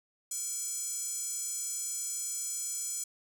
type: tone with high-pass filter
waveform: square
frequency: 466.2 Hz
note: A#4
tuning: in tune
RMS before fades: -36 dBFS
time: 0.31-3.04 s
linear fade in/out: 5 ms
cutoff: 7400 Hz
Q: 5.3
effects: none